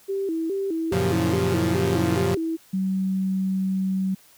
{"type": "tone with vibrato", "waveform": "sine", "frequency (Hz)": 357, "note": "F4", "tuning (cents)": 38, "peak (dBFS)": -23, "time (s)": [0.08, 2.57], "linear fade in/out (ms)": 20, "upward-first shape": "square", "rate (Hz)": 2.4, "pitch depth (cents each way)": 160}
{"type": "chord", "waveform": "sawtooth", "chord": "Gb major seventh", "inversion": "none", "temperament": "equal with one note detuned", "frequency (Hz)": [92.5, 116.54, 138.03, 174.61], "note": ["Gb2", "Bb2", "Db3", "F3"], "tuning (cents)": [0, 0, -7, 0], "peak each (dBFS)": [-23, -24, -26, -22], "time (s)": [0.92, 2.35], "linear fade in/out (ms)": 5}
{"type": "tone", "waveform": "sine", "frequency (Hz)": 190, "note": "F#3", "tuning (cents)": 46, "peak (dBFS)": -21, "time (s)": [2.73, 4.15], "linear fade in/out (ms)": 10}
{"effects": ["white hiss -54 dBFS RMS until 4.37 s"]}